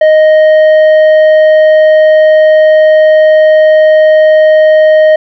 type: tone with tanh clipping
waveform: triangle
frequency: 622 Hz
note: D#5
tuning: 1 cent flat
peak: -3 dBFS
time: 0.01-5.16 s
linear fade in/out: 5 ms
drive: 11 dB
effects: none